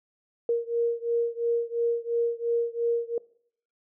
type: beating tone pair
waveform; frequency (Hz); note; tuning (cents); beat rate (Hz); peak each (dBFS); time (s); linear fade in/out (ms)
sine; 467.3 / 470.2; A#4 / A#4; +4 / +15; 2.9; -26 / -27; 0.49-3.18; 2
effects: noise-tail reverb RT60 0.6 s tail -22 dB re dry